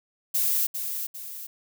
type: noise with echo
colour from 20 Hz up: violet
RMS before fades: -24 dBFS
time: 0.34-0.67 s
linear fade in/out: 10 ms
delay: 400 ms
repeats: 2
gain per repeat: -7 dB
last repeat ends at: 1.47 s
effects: none